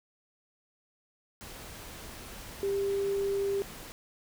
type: tone in noise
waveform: sine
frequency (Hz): 396.3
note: G4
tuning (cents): +19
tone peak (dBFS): -27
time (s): 2.63-3.62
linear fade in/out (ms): 0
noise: pink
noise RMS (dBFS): -45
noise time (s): 1.41-3.92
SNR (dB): +15
effects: none